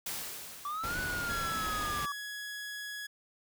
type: noise with exponential decay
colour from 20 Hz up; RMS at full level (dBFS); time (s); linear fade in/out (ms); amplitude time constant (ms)
white; -36; 0.06-1.81; 5; 380
type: linear two-way sweep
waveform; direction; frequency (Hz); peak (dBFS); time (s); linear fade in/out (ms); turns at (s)
triangle; up then down; 1141 to 1492 to 1141; -32; 0.65-2.12; 2; 0.99
type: noise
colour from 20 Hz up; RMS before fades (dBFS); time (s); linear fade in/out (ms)
pink; -39; 0.83-2.06; 10
type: tone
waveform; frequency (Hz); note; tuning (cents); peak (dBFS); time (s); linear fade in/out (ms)
sawtooth; 1677; G#6; +16; -35; 1.29-3.07; 10
effects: none